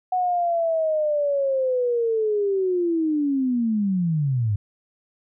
sine linear sweep, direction down, 740 to 98 Hz, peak -19 dBFS, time 0.12-4.56 s, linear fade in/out 5 ms, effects none

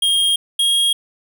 square tone pair in turn, 3237 / 3267 Hz, G#7 / G#7, -45 / -29 cents, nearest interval unison, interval 16 cents, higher second, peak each -14 dBFS, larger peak neither, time 0.02-0.36 / 0.59-0.93 s, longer neither, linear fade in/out 5 ms, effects none

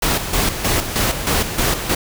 pink noise with tremolo, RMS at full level -17 dBFS, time 0.02-1.95 s, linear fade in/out 5 ms, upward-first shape square, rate 3.2 Hz, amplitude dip 60%, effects none

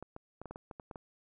clicks, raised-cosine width 1 ms, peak -30 dBFS, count 10, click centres 0.026 / 0.164 / 0.416 / 0.457 / 0.51 / 0.559 / 0.712 / 0.798 / 0.912 / 0.958 s, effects none

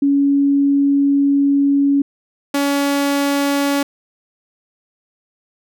sine / sawtooth tone pair in turn, 280.6 / 282.2 Hz, C#4 / C#4, +21 / +31 cents, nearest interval unison, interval 10 cents, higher second, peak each -11 / -11 dBFS, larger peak neither, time 0.02-2.02 / 2.54-3.83 s, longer first, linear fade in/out 5 ms, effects none

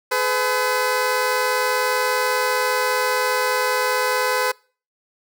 15% pulse tone pair together, 424.7 / 505 Hz, G#4 / B4, +39 / +39 cents, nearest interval minor third, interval 300 cents, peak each -18 / -13 dBFS, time 0.11-4.52 s, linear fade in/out 10 ms, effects noise-tail reverb RT60 0.4 s tail -25 dB re dry

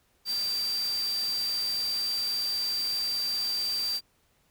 sine tone in noise, 4692 Hz, D8, 2 cents flat, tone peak -27 dBFS, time 0.25-4.01 s, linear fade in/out 50 ms, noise white, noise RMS -40 dBFS, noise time 0.25-4.01 s, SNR +10 dB, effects pink hiss -68 dBFS RMS until 4.5 s

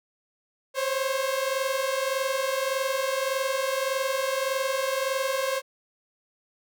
sawtooth tone pair together, 523.3 / 545 Hz, C5 / C#5, 0 / -29 cents, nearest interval minor second, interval 71 cents, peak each -24 dBFS, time 0.74-5.62 s, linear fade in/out 50 ms, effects none

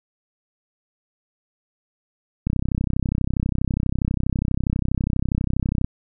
click train, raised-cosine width 5 ms, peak -9 dBFS, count 110, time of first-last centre 2.47-5.845 s, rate 32.3 Hz, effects none

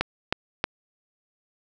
click train, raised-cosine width 0.3 ms, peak -6 dBFS, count 3, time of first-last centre 0.01-0.641 s, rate 3.17 Hz, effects none

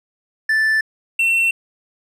triangle tone pair in turn, 1760 / 2705 Hz, A6 / E7, 0 / +44 cents, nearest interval perfect fifth, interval 744 cents, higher second, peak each -12 dBFS, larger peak neither, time 0.49-0.81 / 1.19-1.51 s, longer neither, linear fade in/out 5 ms, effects resampled to 32000 Hz

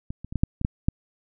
clicks, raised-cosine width 5 ms, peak -19 / -24 / -22 / -12 / -6 / -18 / -9 / -7 dBFS, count 8, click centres 0.105 / 0.246 / 0.325 / 0.357 / 0.435 / 0.614 / 0.649 / 0.885 s, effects none

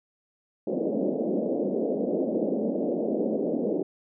pink band-pass noise, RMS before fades -27 dBFS, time 0.67-3.83 s, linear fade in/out 5 ms, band 200 to 610 Hz, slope 48 dB/octave, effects none

